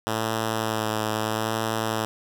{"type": "tone with vibrato", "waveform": "5% pulse", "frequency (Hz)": 110, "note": "A2", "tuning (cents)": 0, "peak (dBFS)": -13, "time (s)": [0.07, 2.05], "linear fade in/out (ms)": 0, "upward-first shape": "sine", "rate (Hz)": 0.77, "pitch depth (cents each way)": 22, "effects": []}